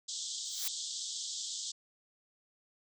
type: band-pass noise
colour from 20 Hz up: white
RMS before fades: -40 dBFS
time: 0.08-1.72 s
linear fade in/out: 10 ms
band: 3200 to 7900 Hz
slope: 96 dB/octave
type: noise with exponential growth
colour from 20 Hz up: blue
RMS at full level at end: -32 dBFS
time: 0.44-0.68 s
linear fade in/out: 5 ms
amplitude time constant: 52 ms
effects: none